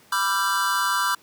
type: chord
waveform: square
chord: G dominant seventh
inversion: first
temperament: equal with one note detuned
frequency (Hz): 987.8 / 1174.7 / 1361.9 / 1568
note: B5 / D6 / F6 / G6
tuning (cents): 0 / 0 / -44 / 0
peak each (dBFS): -27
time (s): 0.12-1.15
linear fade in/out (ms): 5
effects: pink hiss -54 dBFS RMS until 1.22 s + high-pass 150 Hz 12 dB/octave